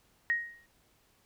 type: tone with exponential decay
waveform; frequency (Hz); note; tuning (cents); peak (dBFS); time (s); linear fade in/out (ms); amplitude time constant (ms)
sine; 1876; A#6; +11; -23; 0.3-0.66; 0; 77
effects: pink hiss -68 dBFS RMS until 1.25 s